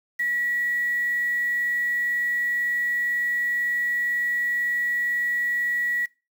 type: tone with quantisation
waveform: sine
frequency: 1929 Hz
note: B6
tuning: 41 cents flat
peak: -22 dBFS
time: 0.19-6.06 s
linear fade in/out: 10 ms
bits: 7
effects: noise-tail reverb RT60 0.3 s tail -23 dB re dry